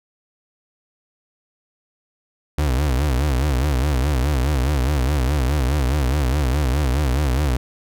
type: tone with vibrato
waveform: 35% pulse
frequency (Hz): 68.4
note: C#2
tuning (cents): -23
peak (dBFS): -15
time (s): 2.58-7.57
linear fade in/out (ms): 5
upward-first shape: sine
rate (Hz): 4.8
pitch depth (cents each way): 190
effects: none